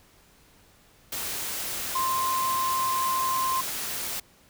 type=tone in noise; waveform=sine; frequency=1046.5 Hz; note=C6; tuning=in tune; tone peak=-24 dBFS; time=1.95-3.61 s; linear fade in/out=5 ms; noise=white; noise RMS=-32 dBFS; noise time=1.12-4.2 s; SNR=+5 dB; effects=pink hiss -58 dBFS RMS until 4.49 s